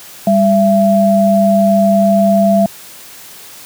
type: tone pair together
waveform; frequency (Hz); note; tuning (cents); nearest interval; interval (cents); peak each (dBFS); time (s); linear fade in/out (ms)
sine; 198.58 / 672; G3 / E5; +23 / +33; octave + major sixth; 2110; -10; 0.27-2.66; 2
effects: white hiss -35 dBFS RMS until 3.65 s + high-pass 80 Hz 12 dB/octave